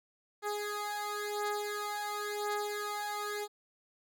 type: beating tone pair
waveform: 15% pulse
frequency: 414.7 / 415.65 Hz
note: G#4 / G#4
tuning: -3 / +1 cents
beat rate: 0.95 Hz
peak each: -32 / -30 dBFS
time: 0.42-3.48 s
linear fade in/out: 50 ms
effects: none